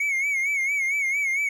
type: tone with vibrato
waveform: triangle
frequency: 2208 Hz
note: C#7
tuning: 7 cents flat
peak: -20 dBFS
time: 0-1.49 s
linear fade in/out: 5 ms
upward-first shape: sine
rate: 4.4 Hz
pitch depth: 82 cents each way
effects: none